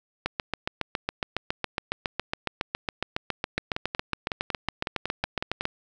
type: two click trains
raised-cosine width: 0.3 ms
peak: -10 / -12 dBFS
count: 40 / 12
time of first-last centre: 0.26-5.654 / 3.58-5.61 s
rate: 7.23 / 5.42 Hz
effects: none